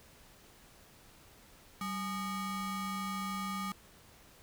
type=ring-modulated tone; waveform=square; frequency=516 Hz; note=C5; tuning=24 cents flat; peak=-33 dBFS; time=1.81-3.72 s; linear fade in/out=2 ms; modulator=709 Hz; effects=pink hiss -59 dBFS RMS until 4.42 s